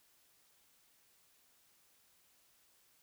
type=silence; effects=white hiss -70 dBFS RMS until 3.02 s